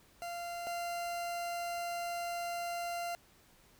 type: tone pair in turn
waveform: 40% pulse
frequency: 692 / 692 Hz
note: F5 / F5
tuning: -16 / -16 cents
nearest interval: unison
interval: 0 cents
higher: neither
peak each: -38 / -35 dBFS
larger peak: second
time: 0.22-0.67 / 0.67-3.15 s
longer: second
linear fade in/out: 0 ms
effects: pink hiss -64 dBFS RMS until 3.79 s